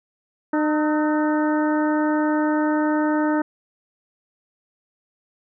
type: harmonic tone with a mistuned harmonic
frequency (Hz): 303.5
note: D#4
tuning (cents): -43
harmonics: 1 / 2 / 3 / 4 / 5 / 6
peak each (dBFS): -19 / -26 / -27 / -32 / -31 / -36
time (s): 0.53-3.42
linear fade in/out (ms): 5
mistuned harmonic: 4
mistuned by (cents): +73
effects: none